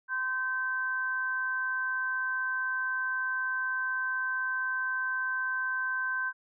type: tone pair together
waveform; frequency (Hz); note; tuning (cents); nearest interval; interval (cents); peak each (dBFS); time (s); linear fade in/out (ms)
sine; 1032.6 / 1548; C6 / G6; -23 / -22; perfect fifth; 701; -36 / -29; 0.08-6.33; 50
effects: none